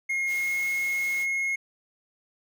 triangle tone with pitch glide, 2147 to 2162 Hz, C7 to C#7, +44 to -44 cents, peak -23 dBFS, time 0.09-1.56 s, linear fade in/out 10 ms, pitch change +12 cents, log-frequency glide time 0.29-0.63 s
white noise, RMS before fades -43 dBFS, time 0.26-1.27 s, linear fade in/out 50 ms
effects none

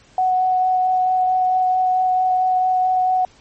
sine tone with vibrato, 741 Hz, F#5, 2 cents sharp, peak -14 dBFS, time 0.18-3.25 s, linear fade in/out 2 ms, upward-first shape sine, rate 4.5 Hz, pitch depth 8 cents each way, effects pink hiss -51 dBFS RMS until 3.4 s + MP3 32 kbps

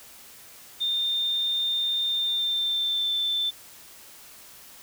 sine tone with pitch glide, 3619 to 3540 Hz, A7 to A7, +48 to +10 cents, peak -23 dBFS, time 0.8-3.51 s, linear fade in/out 20 ms, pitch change -38 cents, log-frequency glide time 2.08-3.14 s, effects white hiss -48 dBFS RMS until 4.82 s

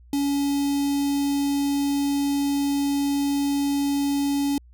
square tone with notch filter, 282.1 Hz, C#4, 30 cents sharp, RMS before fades -23 dBFS, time 0.13-4.58 s, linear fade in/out 2 ms, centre 1500 Hz, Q 0.53, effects added 60 Hz sine -47 dBFS peak until 4.73 s

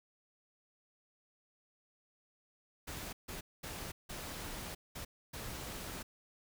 pink noise bursts at uneven times, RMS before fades -44 dBFS, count 6, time 2.87-3.13 / 3.28-3.41 / 3.63-3.92 / 4.09-4.75 / 4.95-5.05 / 5.33-6.03 s, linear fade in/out 10 ms, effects none

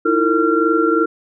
sine tone cluster, 317 / 339.7 / 454.4 / 1373 Hz, D#4 / F4 / A#4 / F6, +32 / -48 / -44 / -30 cents, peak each -18 dBFS, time 0.05-1.06 s, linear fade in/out 10 ms, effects none

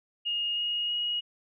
sine tone with pitch steps, 2852 / 2872 / 2892 Hz, F7 / F7 / F#7, +36 / +48 / -40 cents, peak -27 dBFS, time 0.25-1.21 s, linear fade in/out 20 ms, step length 320 ms, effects none

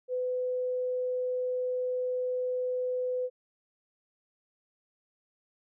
sine tone, 503 Hz, B4, 32 cents sharp, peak -28 dBFS, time 0.08-3.3 s, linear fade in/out 50 ms, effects none

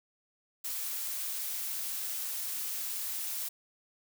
blue noise with high-pass filter sweep, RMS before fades -36 dBFS, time 0.64-3.49 s, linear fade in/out 10 ms, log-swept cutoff 420 to 210 Hz, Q 0.78, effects none

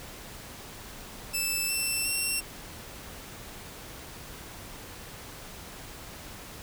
10% pulse tone with pitch steps, 2639 / 2682 / 2726 Hz, E7 / E7 / F7, +1 / +29 / -43 cents, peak -19 dBFS, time 1.33-2.41 s, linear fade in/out 20 ms, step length 360 ms, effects pink hiss -44 dBFS RMS until 6.62 s

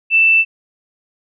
sine tone, 2658 Hz, E7, 14 cents sharp, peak -8 dBFS, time 0.1-0.45 s, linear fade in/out 50 ms, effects none

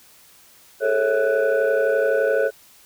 sine tone cluster, 412.7 / 444.5 / 548 / 652 / 1485 Hz, G#4 / A4 / C#5 / E5 / F#6, -11 / +18 / -20 / -19 / +6 cents, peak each -25 / -20 / -19 / -26 / -25 dBFS, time 0.8-2.51 s, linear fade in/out 50 ms, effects tanh soft clip ceiling -11 dBFS + white hiss -51 dBFS RMS until 2.85 s

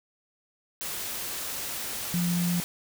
sine tone in noise, 174.61 Hz, F3, in tune, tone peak -24 dBFS, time 2.14-2.6 s, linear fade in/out 0 ms, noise white, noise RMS -34 dBFS, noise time 0.81-2.64 s, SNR +7 dB, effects none

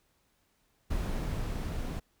brown noise with level ramp, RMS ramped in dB -32 to -35 dBFS, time 0.9-2 s, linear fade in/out 10 ms, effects pink hiss -72 dBFS RMS until 2.2 s

